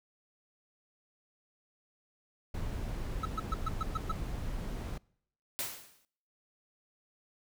brown noise, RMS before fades -37 dBFS, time 2.54-4.98 s, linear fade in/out 5 ms
triangle tone bursts, 1300 Hz, E6, 24 cents flat, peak -29 dBFS, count 7, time 3.23-4.118 s, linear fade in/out 5 ms, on 24 ms, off 120 ms
white noise with exponential decay, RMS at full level -33 dBFS, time 5.59-6.05 s, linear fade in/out 0 ms, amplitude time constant 100 ms
effects noise-tail reverb RT60 0.7 s tail -25 dB re dry

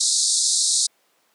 white band-pass noise, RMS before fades -20 dBFS, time 0-0.87 s, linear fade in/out 10 ms, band 3800 to 9400 Hz, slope 96 dB/octave, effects pink hiss -63 dBFS RMS until 1.34 s + high-pass 400 Hz 12 dB/octave

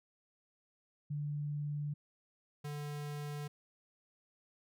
sine / square tone pair in turn, 146.83 / 146.83 Hz, D3 / D3, 0 / 0 cents, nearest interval unison, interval 0 cents, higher neither, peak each -35 / -40 dBFS, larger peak first, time 1.1-1.94 / 2.64-3.48 s, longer neither, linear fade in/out 10 ms, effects none

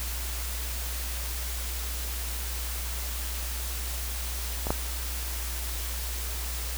clicks, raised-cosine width 1 ms, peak -17 / -11 dBFS, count 2, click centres 4.669 / 4.705 s, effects added 60 Hz sine -32 dBFS peak until 6.77 s + white hiss -36 dBFS RMS until 6.77 s

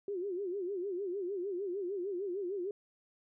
sine tone with vibrato, 378.1 Hz, F#4, 38 cents sharp, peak -34 dBFS, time 0.08-2.71 s, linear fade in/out 2 ms, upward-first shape sine, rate 6.6 Hz, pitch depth 150 cents each way, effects none

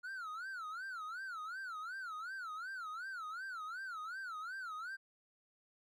triangle tone with vibrato, 1400 Hz, F6, 4 cents sharp, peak -40 dBFS, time 0.03-4.97 s, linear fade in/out 20 ms, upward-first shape sine, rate 2.7 Hz, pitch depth 210 cents each way, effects none

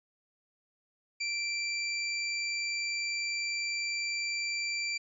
25% pulse tone, 2350 Hz, D7, 1 cent sharp, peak -27 dBFS, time 1.2-4.98 s, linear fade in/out 10 ms, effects resampled to 24000 Hz

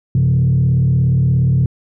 sine tone with frequency modulation, 129.7 Hz, C3, 15 cents flat, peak -9 dBFS, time 0.15-1.66 s, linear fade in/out 2 ms, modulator 37 Hz, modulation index 0.8, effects tanh soft clip ceiling -7 dBFS

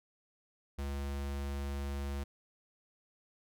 square tone, 70 Hz, C#2, 18 cents sharp, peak -36 dBFS, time 0.78-2.24 s, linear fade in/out 10 ms, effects none

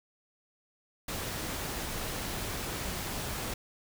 pink noise, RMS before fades -36 dBFS, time 1.08-3.54 s, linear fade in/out 5 ms, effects none

